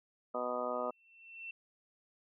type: harmonic tone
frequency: 123.8 Hz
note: B2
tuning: 5 cents sharp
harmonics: 2 / 3 / 4 / 5 / 6 / 7 / 8 / 9 / 10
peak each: -45 / -47 / -40 / -38 / -45 / -49 / -45 / -49 / -40 dBFS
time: 0.34-0.91 s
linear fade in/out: 10 ms
type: tone with exponential growth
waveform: sine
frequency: 2693 Hz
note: E7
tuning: 36 cents sharp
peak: -40 dBFS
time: 0.72-1.51 s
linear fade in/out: 5 ms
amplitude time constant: 170 ms
effects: none